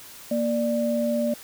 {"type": "tone pair together", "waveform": "sine", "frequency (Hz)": [234.1, 590], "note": ["A#3", "D5"], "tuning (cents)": [8, 8], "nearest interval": "octave + major third", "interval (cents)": 1600, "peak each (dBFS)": -24, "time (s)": [0.31, 1.34], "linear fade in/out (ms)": 5, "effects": ["white hiss -44 dBFS RMS until 1.43 s"]}